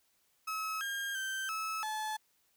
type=tone with pitch steps; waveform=35% pulse; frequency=1287 / 1613 / 1558 / 1299 / 863 Hz; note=E6 / G6 / G6 / E6 / A5; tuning=-42 / +49 / -11 / -26 / -34 cents; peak=-33 dBFS; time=0.47-2.17 s; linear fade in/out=10 ms; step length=340 ms; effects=white hiss -73 dBFS RMS until 2.56 s